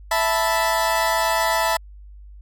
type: chord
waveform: 30% pulse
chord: E suspended fourth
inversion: none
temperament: equal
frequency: 659.3 / 880 / 987.8 Hz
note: E5 / A5 / B5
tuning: 0 / 0 / 0 cents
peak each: -20 dBFS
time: 0.11-1.77 s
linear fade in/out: 5 ms
effects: added 50 Hz sine -39 dBFS peak until 2.41 s